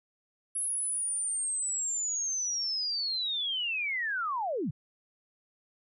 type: linear sweep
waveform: sine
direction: down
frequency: 10830 to 110 Hz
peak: -29 dBFS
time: 0.55-4.71 s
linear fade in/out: 10 ms
effects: none